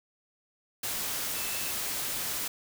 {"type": "tone in noise", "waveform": "sine", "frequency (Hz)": 2637, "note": "E7", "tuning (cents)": 0, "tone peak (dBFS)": -43, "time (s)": [1.35, 1.71], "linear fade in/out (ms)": 5, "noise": "white", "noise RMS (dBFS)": -33, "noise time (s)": [0.83, 2.48], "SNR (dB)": -13, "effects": []}